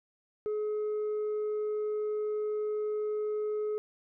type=tone with tanh clipping; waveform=triangle; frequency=424 Hz; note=G#4; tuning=36 cents sharp; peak=-30 dBFS; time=0.46-3.78 s; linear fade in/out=0 ms; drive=7 dB; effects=none